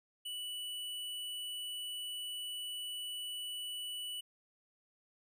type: tone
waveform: square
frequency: 2960 Hz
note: F#7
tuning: in tune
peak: -40 dBFS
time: 0.25-4.21 s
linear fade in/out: 10 ms
effects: none